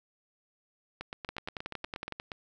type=two click trains; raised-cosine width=0.3 ms; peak=-20 / -22 dBFS; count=10 / 12; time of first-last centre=1.29-2.123 / 1.01-2.318 s; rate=10.8 / 8.41 Hz; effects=none